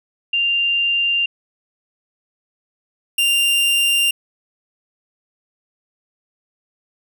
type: tone pair in turn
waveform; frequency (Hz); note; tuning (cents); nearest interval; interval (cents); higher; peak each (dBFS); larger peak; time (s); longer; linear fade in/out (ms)
sine / 45% pulse; 2789 / 2789; F7 / F7; -3 / -3; unison; 0; neither; -15 / -14; second; 0.33-1.26 / 3.18-4.11; neither; 5
effects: none